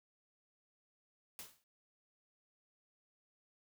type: noise with exponential decay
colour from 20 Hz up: white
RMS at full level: -45 dBFS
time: 1.39-1.64 s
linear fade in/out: 1 ms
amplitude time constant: 54 ms
effects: none